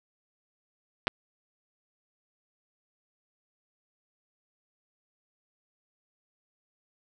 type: clicks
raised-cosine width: 0.3 ms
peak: -9 dBFS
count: 2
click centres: 1.071 / 1.079 s
effects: none